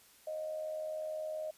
sine tone with amplitude modulation, 622.3 Hz, D#5, in tune, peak -34 dBFS, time 0.27-1.51 s, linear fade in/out 5 ms, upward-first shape sine, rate 79.9 Hz, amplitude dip 50%, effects white hiss -62 dBFS RMS until 1.57 s + resampled to 32000 Hz

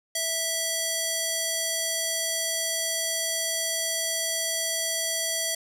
square tone with band-pass filter, 656 Hz, E5, 9 cents flat, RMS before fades -28 dBFS, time 0.15-5.55 s, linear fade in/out 5 ms, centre 8000 Hz, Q 0.98, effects 9-bit

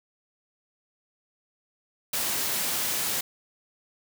white high-pass noise, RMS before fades -28 dBFS, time 2.13-3.21 s, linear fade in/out 5 ms, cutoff 100 Hz, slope 12 dB/octave, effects none

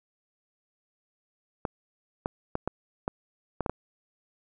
clicks, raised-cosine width 1 ms, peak -14 dBFS, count 8, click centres 1.652 / 2.259 / 2.554 / 2.676 / 3.079 / 3.607 / 3.662 / 3.696 s, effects none

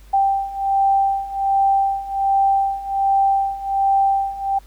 sine beating tone pair, 784 / 785.3 Hz, G5 / G5, 0 / +3 cents, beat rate 1.3 Hz, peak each -20 / -17 dBFS, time 0.13-4.59 s, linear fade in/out 10 ms, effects added 50 Hz sine -42 dBFS peak until 4.66 s + pink hiss -53 dBFS RMS until 4.66 s

